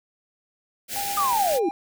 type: band-stop noise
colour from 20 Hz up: white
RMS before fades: -30 dBFS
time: 0.88-1.6 s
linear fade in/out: 50 ms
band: 820 to 1400 Hz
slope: 96 dB/octave
type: tone with tremolo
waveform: triangle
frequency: 802 Hz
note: G5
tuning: 39 cents sharp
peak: -25 dBFS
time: 0.96-1.71 s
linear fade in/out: 0 ms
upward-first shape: triangle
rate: 8.6 Hz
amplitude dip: 40%
type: linear sweep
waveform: sine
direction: down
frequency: 1237 to 300.7 Hz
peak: -20 dBFS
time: 1.17-1.69 s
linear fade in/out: 5 ms
effects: none